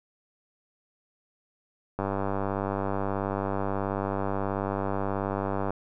click train, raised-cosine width 1 ms, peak -15 dBFS, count 367, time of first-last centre 1.99-5.706 s, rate 98.5 Hz, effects none

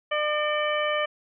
harmonic tone with a mistuned harmonic, 600 Hz, D5, 37 cents sharp, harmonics 1 / 2 / 3 / 4 / 5, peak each -26 / -29 / -31 / -32 / -33 dBFS, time 0.11-1.06 s, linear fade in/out 10 ms, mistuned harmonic 4, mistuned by -63 cents, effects none

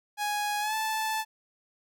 sawtooth tone with pitch glide, 830.6 to 875.4 Hz, G#5 to A5, 0 to -9 cents, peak -24 dBFS, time 0.17-1.25 s, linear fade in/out 50 ms, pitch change +91 cents, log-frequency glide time 0.6-0.75 s, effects none

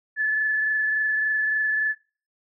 sine tone with frequency modulation, 1731 Hz, A6, 29 cents flat, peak -20 dBFS, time 0.16-1.95 s, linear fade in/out 50 ms, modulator 23.5 Hz, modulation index 0.86, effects noise-tail reverb RT60 0.4 s tail -25 dB re dry

